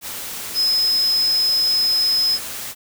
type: tone in noise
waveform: sine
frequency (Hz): 5100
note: D#8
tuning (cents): +42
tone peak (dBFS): -15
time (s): 0.54-2.39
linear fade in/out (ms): 50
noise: white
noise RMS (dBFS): -30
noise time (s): 0.01-2.75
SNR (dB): +12
effects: none